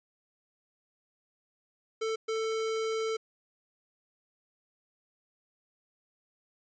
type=tone bursts at uneven times; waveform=square; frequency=443.8 Hz; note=A4; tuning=15 cents sharp; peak=-30 dBFS; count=2; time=2.01-2.16 / 2.28-3.17 s; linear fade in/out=10 ms; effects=resampled to 16000 Hz